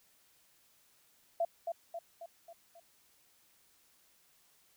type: tone with echo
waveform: sine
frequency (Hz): 675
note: E5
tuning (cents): +41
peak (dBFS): -28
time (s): 1.4-1.45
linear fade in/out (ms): 5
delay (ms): 270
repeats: 5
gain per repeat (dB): -5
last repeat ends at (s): 2.8
effects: white hiss -68 dBFS RMS until 4.76 s